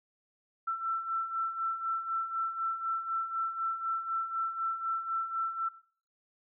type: beating tone pair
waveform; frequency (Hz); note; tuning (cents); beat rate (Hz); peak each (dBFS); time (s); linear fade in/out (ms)
sine; 1335 / 1339; E6 / E6; +22 / +27; 4; -37 / -32; 0.67-5.69; 10
effects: noise-tail reverb RT60 0.5 s tail -17 dB re dry